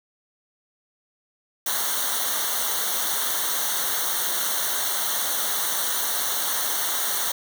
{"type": "noise with comb filter", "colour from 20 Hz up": "white", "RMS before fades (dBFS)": -25, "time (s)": [1.66, 7.32], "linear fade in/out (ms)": 5, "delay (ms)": 0.4, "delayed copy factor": -1, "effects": []}